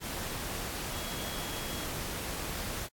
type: tone in noise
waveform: sine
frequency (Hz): 3322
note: G#7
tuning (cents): 0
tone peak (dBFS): -45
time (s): 0.91-1.87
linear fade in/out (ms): 50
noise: pink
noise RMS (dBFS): -37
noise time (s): 0-2.89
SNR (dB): -11
effects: AAC 64 kbps